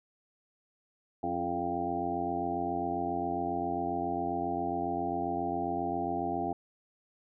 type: harmonic tone with a mistuned harmonic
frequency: 87.4 Hz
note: F2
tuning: 2 cents sharp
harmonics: 1 / 2 / 3 / 4 / 5 / 7 / 8 / 9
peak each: -46 / -42 / -37 / -37 / -42 / -46 / -35 / -35 dBFS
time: 1.23-6.53 s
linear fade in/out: 5 ms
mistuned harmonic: 3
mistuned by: +47 cents
effects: none